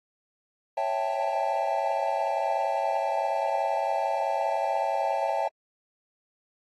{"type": "chord", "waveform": "triangle", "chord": "A dominant seventh", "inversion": "first", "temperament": "equal with one note detuned", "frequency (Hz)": [554.4, 659.3, 789.4, 880], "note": ["C#5", "E5", "G5", "A5"], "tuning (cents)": [0, 0, 12, 0], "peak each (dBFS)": [-30, -29, -28, -29], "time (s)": [0.77, 5.48], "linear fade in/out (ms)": 5, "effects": ["AAC 32 kbps"]}